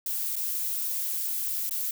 violet noise with dropouts, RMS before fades -30 dBFS, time 0.06-1.91 s, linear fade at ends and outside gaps 2 ms, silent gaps 0.356-0.364 / 1.695-1.709 s, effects none

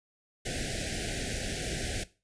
pink band-stop noise, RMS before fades -34 dBFS, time 0.45-2.04 s, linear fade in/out 10 ms, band 770 to 1500 Hz, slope 96 dB/octave, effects noise-tail reverb RT60 0.3 s tail -17 dB re dry + resampled to 22050 Hz

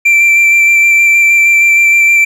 triangle tone with vibrato, 2349 Hz, D7, in tune, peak -3 dBFS, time 0.05-2.25 s, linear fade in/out 10 ms, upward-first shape square, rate 6.4 Hz, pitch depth 10 cents each way, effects none

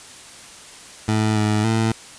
20% pulse tone with pitch steps, 108.5 / 106.4 / 112.1 Hz, A2 / G#2 / A2, -24 / +42 / +33 cents, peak -12 dBFS, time 1.08-1.92 s, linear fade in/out 5 ms, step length 280 ms, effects white hiss -41 dBFS RMS until 2.18 s + resampled to 22050 Hz

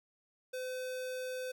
square tone, 510 Hz, C5, 44 cents flat, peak -38 dBFS, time 0.53-1.52 s, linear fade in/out 10 ms, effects 11-bit

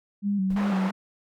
sine tone with vibrato, 196 Hz, G3, in tune, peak -22 dBFS, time 0.22-0.92 s, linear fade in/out 50 ms, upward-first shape square, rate 3 Hz, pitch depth 53 cents each way
brown noise with exponential decay, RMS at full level -34 dBFS, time 0.5-0.76 s, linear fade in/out 5 ms, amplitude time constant 56 ms
white band-pass noise, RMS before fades -34 dBFS, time 0.56-0.91 s, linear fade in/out 5 ms, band 340 to 1100 Hz, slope 12 dB/octave
effects none

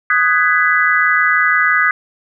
sine chord, G# minor seventh, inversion second, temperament just, 1245.9 / 1495.1 / 1661.2 / 1993.5 Hz, D#6 / F#6 / G#6 / B6, +2 / +18 / 0 / +16 cents, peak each -16 dBFS, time 0.1-1.91 s, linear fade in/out 2 ms, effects none

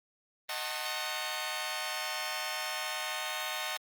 10% pulse chord, D# diminished seventh, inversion none, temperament just, 622.3 / 746.7 / 896 / 1075.3 Hz, D#5 / F#5 / A5 / C6, 0 / +16 / +31 / +47 cents, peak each -31 dBFS, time 0.49-3.77 s, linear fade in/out 2 ms, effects Opus 24 kbps

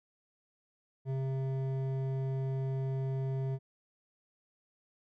triangle tone with hard clipping, 133.5 Hz, C3, 35 cents sharp, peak -33 dBFS, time 1.05-3.59 s, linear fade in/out 50 ms, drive 14 dB, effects none

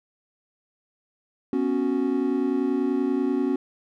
triangle chord, B suspended second, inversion none, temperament equal, 246.9 / 277.2 / 370 Hz, B3 / C#4 / F#4, 0 / 0 / 0 cents, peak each -25 / -22 / -25 dBFS, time 1.53-3.56 s, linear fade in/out 2 ms, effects none

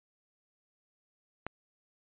click, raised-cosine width 0.5 ms, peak -20 dBFS, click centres 1.466 s, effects resampled to 8000 Hz

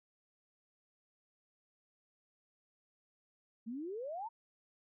sine exponential sweep, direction up, 214.6 to 944 Hz, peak -39 dBFS, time 3.66-4.29 s, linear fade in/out 20 ms, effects none

